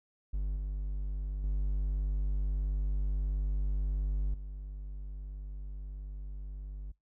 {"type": "tone with level steps", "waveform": "triangle", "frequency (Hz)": 49.25, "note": "G1", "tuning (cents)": 9, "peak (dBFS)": [-28, -30, -26, -36], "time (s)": [0.33, 6.92], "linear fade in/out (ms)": 10, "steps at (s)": [0.56, 1.44, 4.34], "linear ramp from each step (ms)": 2, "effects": ["noise-tail reverb RT60 0.2 s tail -25 dB re dry"]}